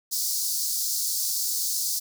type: high-pass noise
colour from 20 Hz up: pink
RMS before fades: -27 dBFS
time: 0.11-2 s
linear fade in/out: 20 ms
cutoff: 4500 Hz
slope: 48 dB/octave
effects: none